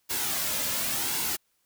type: noise with flanger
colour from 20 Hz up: white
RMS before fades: -29 dBFS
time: 0.09-1.37 s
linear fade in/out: 20 ms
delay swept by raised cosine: 1.6 to 2.7 ms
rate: 0.93 Hz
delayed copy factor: -0.5
effects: white hiss -72 dBFS RMS until 1.65 s